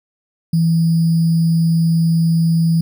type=tone with sample-and-hold; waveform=sine; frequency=164.81 Hz; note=E3; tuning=in tune; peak=-11 dBFS; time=0.53-2.81 s; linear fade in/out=5 ms; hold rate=4900 Hz; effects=none